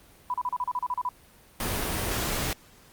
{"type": "tone bursts", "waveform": "sine", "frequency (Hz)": 992, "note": "B5", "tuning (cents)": 7, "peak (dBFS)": -25, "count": 11, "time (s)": [0.3, 1.09], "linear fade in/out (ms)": 2, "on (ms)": 40, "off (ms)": 35}
{"type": "noise", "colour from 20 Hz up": "pink", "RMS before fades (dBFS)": -29, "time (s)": [1.6, 2.53], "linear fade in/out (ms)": 2}
{"effects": ["pink hiss -55 dBFS RMS until 2.92 s", "Opus 32 kbps"]}